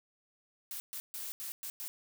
blue noise bursts at uneven times, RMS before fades -41 dBFS, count 6, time 0.71-0.8 / 0.93-1 / 1.14-1.32 / 1.4-1.52 / 1.63-1.7 / 1.8-1.88 s, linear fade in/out 0 ms, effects none

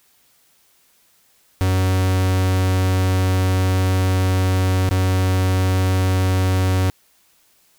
45% pulse tone with dropouts, 93.5 Hz, F#2, 19 cents sharp, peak -15 dBFS, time 1.61-6.9 s, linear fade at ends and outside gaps 0 ms, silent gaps 4.891-4.91 s, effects white hiss -58 dBFS RMS until 7.78 s

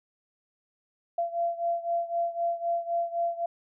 sine beating tone pair, 682 / 685.9 Hz, F5 / F5, -41 / -31 cents, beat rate 3.9 Hz, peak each -28 / -31 dBFS, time 1.18-3.46 s, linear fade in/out 5 ms, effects none

